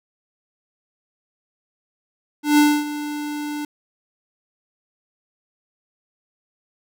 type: tone with ADSR envelope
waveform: square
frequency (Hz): 295.9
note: D4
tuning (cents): +13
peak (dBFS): -11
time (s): 2.43-3.65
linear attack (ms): 150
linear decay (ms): 260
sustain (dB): -15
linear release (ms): 3
effects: none